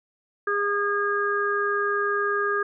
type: harmonic tone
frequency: 407.8 Hz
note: G#4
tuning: 32 cents flat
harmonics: 1 / 3 / 4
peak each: -26 / -26 / -26 dBFS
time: 0.47-2.63 s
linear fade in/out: 5 ms
effects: none